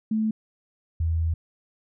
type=tone pair in turn; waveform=sine; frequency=218.3 / 81.77 Hz; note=A3 / E2; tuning=-13 / -13 cents; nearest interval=octave + perfect fourth; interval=1700 cents; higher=first; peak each=-21 dBFS; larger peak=neither; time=0.11-0.31 / 1-1.34 s; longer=second; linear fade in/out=5 ms; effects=none